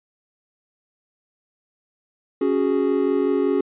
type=chord; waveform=triangle; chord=C# suspended fourth; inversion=none; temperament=equal; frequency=277.2 / 370 / 415.3 Hz; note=C#4 / F#4 / G#4; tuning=0 / 0 / 0 cents; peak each=-20 dBFS; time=2.41-3.61 s; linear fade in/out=5 ms; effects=resampled to 8000 Hz